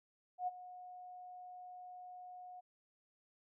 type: tone with ADSR envelope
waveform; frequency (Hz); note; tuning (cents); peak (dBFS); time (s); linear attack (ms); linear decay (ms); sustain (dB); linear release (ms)
sine; 726; F#5; -33; -33; 0.38-2.61; 93; 26; -16; 18
effects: none